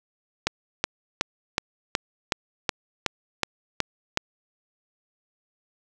click train, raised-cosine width 0.2 ms, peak -4 dBFS, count 11, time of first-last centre 0.47-4.174 s, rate 2.7 Hz, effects none

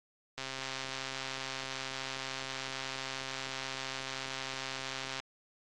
click train, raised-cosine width 0.2 ms, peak -21 dBFS, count 642, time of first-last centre 0.38-5.2 s, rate 133 Hz, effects AAC 32 kbps

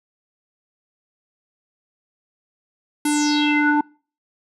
square tone with low-pass filter sweep, 296.2 Hz, D4, 15 cents sharp, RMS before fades -18 dBFS, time 3.05-3.81 s, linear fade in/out 5 ms, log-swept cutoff 11000 to 1000 Hz, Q 5.9, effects noise-tail reverb RT60 0.4 s tail -25 dB re dry

